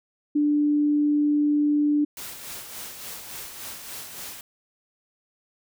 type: tone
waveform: sine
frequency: 294.8 Hz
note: D4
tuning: 7 cents sharp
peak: -18 dBFS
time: 0.35-2.05 s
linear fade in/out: 10 ms
type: noise with tremolo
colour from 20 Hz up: white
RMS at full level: -36 dBFS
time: 2.17-4.41 s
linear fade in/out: 2 ms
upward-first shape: sine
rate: 3.5 Hz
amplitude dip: 45%
effects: none